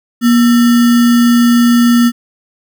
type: tone with sample-and-hold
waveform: sine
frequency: 238.3 Hz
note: A#3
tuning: 38 cents sharp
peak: -5 dBFS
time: 0.21-2.12 s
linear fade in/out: 50 ms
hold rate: 1575 Hz
effects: none